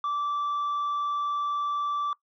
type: tone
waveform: sine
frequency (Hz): 1164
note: D6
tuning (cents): -16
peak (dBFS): -23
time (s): 0.04-2.13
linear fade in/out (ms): 2
effects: noise-tail reverb RT60 0.1 s tail -21 dB re dry + tanh soft clip ceiling -25 dBFS